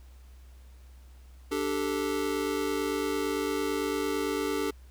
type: chord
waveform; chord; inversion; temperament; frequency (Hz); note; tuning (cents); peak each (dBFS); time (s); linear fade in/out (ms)
square; D suspended fourth; none; just; 293.7 / 391.6 / 440.5; D4 / G4 / A4; 0 / -2 / +2; -33; 1.51-4.71; 10
effects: added 63 Hz sine -48 dBFS peak until 4.9 s + pink hiss -63 dBFS RMS until 4.9 s